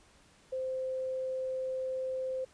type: tone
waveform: sine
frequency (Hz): 520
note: C5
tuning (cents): -11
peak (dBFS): -32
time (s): 0.52-2.45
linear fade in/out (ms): 10
effects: pink hiss -62 dBFS RMS until 2.53 s + resampled to 22050 Hz